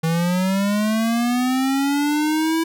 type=linear sweep; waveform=square; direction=up; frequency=160.3 to 329.6 Hz; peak=-18 dBFS; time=0.03-2.64 s; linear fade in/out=10 ms; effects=none